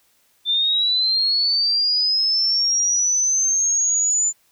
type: linear sweep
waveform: sine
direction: up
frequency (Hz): 3541 to 7090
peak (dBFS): -16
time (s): 0.45-4.33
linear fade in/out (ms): 50
effects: white hiss -61 dBFS RMS until 4.51 s